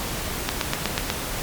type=click train; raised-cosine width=0.2 ms; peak=-4 dBFS; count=6; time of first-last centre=0.49-1.101 s; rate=8.18 Hz; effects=pink hiss -29 dBFS RMS until 1.42 s + MP3 96 kbps